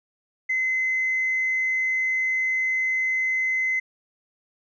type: tone with tanh clipping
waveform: triangle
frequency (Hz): 2050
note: C7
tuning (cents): -36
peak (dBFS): -21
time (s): 0.49-3.8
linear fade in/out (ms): 10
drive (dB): 4
effects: resampled to 16000 Hz